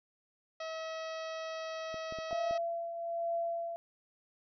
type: harmonic tone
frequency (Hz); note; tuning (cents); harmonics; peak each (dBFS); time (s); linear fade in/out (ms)
643; E5; -43; 1 / 2 / 3 / 4 / 5 / 6 / 7 / 8 / 9; -39 / -45 / -49 / -51 / -53 / -55 / -56 / -57 / -58; 0.6-2.58; 5
type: clicks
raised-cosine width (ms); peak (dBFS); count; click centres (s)
2; -33; 5; 1.943 / 2.124 / 2.187 / 2.329 / 2.51
type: tone with tremolo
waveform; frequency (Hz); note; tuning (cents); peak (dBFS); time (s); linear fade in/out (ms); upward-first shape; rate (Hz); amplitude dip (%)
sine; 677; E5; +46; -30; 2.31-3.76; 0; triangle; 1.2; 60
effects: none